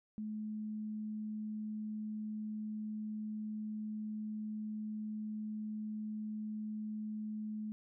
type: tone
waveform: sine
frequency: 214.2 Hz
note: A3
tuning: 46 cents flat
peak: -38 dBFS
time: 0.18-7.72 s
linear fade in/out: 0 ms
effects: none